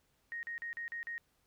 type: tone bursts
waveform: sine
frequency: 1867 Hz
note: A#6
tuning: 2 cents sharp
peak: -38 dBFS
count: 6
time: 0.32-1.18 s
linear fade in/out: 0 ms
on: 110 ms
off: 40 ms
effects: pink hiss -75 dBFS RMS until 1.46 s